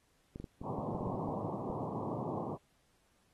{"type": "clicks", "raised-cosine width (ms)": 3, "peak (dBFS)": -30, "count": 11, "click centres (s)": [0.359, 0.4, 0.442, 0.615, 0.789, 0.949, 1.009, 1.072, 1.146, 1.289, 1.701]}
{"type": "band-pass noise", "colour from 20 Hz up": "pink", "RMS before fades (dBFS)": -39, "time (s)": [0.62, 2.58], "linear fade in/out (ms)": 50, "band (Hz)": [100, 1100], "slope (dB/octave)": 96}
{"effects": ["pink hiss -73 dBFS RMS until 3.33 s", "AAC 32 kbps"]}